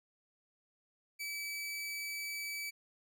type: tone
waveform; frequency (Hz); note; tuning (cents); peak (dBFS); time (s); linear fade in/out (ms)
sawtooth; 2299; D7; -37; -35; 1.19-2.71; 20
effects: none